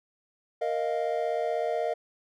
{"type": "chord", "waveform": "triangle", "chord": "Bb suspended fourth", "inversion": "none", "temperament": "equal", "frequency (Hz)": [466.2, 622.3, 698.5], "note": ["Bb4", "Eb5", "F5"], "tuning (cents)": [0, 0, 0], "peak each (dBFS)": [-29, -28, -29], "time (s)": [0.61, 1.94], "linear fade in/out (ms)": 10, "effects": []}